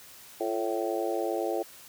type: harmonic tone with a mistuned harmonic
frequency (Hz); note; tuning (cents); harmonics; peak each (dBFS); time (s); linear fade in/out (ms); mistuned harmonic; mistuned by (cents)
110; A2; 0; 3 / 4 / 5 / 6 / 7; -32 / -33 / -34 / -35 / -35; 0.4-1.63; 10; 3; +62
effects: white hiss -50 dBFS RMS until 1.88 s + high-pass 60 Hz 12 dB/octave